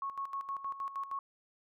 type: tone with tremolo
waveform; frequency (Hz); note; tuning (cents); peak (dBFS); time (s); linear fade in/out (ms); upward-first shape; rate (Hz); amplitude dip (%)
sine; 1100; C#6; -14; -34; 0.02-1.19; 2; square; 6.4; 70
effects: none